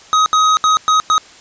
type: tone bursts at uneven times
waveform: square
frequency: 1262 Hz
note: D#6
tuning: 24 cents sharp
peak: -10 dBFS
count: 5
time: 0.13-0.26 / 0.33-0.57 / 0.64-0.77 / 0.88-1 / 1.1-1.18 s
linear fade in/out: 0 ms
effects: white hiss -41 dBFS RMS until 1.4 s + resampled to 16000 Hz